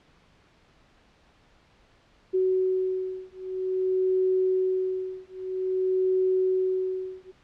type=beating tone pair; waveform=sine; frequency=373.5 / 374.01 Hz; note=F#4 / F#4; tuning=+16 / +19 cents; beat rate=0.51 Hz; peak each=-26 dBFS; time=2.33-7.32 s; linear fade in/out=20 ms; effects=pink hiss -60 dBFS RMS until 7.43 s + low-pass 4000 Hz 12 dB/octave